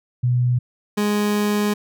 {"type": "tone pair in turn", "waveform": ["sine", "30% pulse"], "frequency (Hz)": [123.47, 207.7], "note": ["B2", "G#3"], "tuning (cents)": [0, 0], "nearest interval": "major sixth", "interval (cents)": 900, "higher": "second", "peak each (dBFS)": -15, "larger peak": "neither", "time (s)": [[0.23, 0.59], [0.97, 1.74]], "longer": "second", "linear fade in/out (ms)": 10, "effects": []}